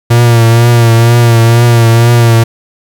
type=tone with vibrato; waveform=45% pulse; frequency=117 Hz; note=A#2; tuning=7 cents sharp; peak=-3 dBFS; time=0.1-2.44 s; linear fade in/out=10 ms; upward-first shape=triangle; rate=2.1 Hz; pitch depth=44 cents each way; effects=7-bit